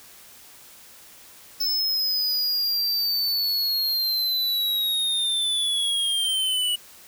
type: linear sweep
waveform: square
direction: down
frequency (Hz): 5274 to 2926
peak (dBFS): -22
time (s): 1.6-6.76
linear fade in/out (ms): 10
effects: white hiss -48 dBFS RMS until 7.07 s